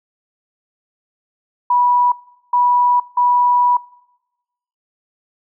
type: tone bursts at uneven times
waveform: sine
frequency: 978 Hz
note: B5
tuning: 17 cents flat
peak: -11 dBFS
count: 3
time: 1.7-2.12 / 2.53-3 / 3.17-3.77 s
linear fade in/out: 5 ms
effects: noise-tail reverb RT60 1.0 s tail -22 dB re dry